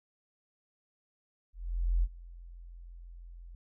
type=tone with ADSR envelope; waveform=sine; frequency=43.02 Hz; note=F1; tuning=25 cents flat; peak=-23 dBFS; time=1.53-3.55 s; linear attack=500 ms; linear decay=45 ms; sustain=-22 dB; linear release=3 ms; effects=none